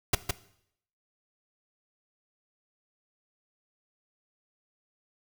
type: noise with echo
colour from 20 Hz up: pink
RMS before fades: -22 dBFS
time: 0.13-0.15 s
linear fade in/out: 5 ms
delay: 160 ms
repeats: 1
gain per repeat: -5 dB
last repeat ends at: 0.31 s
effects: noise-tail reverb RT60 0.7 s tail -17 dB re dry